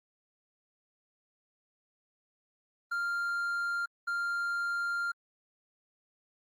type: tone bursts at uneven times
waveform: triangle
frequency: 1395 Hz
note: F6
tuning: 2 cents flat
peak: -28 dBFS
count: 2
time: 2.91-3.86 / 4.07-5.12 s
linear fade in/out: 10 ms
effects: Opus 32 kbps